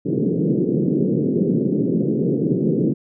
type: band-pass noise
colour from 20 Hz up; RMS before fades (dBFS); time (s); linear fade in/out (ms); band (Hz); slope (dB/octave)
pink; -19; 0.05-2.94; 20; 140 to 450; 48
effects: none